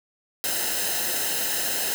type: noise with comb filter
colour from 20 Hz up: white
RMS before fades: -26 dBFS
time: 0.44-1.94 s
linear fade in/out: 0 ms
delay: 0.87 ms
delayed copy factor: -0.7
effects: none